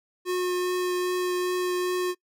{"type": "tone with vibrato", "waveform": "square", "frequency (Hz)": 361.5, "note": "F#4", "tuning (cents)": -40, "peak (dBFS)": -25, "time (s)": [0.25, 2.15], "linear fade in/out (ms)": 50, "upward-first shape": "triangle", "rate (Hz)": 2.5, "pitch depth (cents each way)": 9, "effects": ["noise-tail reverb RT60 0.1 s tail -24 dB re dry"]}